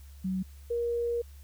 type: tone pair in turn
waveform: sine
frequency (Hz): 187.6 / 472.7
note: F#3 / A#4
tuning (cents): +24 / +24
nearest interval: octave + major third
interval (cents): 1600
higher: second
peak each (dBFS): -28 / -27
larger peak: second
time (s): 0.24-0.43 / 0.7-1.22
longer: second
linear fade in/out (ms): 10
effects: added 70 Hz sine -46 dBFS peak until 1.43 s + white hiss -61 dBFS RMS until 1.43 s